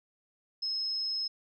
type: tone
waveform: sine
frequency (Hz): 5170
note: E8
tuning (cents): -34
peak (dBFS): -30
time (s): 0.62-1.28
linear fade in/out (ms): 10
effects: none